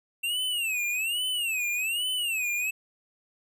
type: tone with vibrato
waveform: square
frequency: 2700 Hz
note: E7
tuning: 41 cents sharp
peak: -27 dBFS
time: 0.23-2.71 s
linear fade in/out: 10 ms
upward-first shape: sine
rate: 1.2 Hz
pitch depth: 200 cents each way
effects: none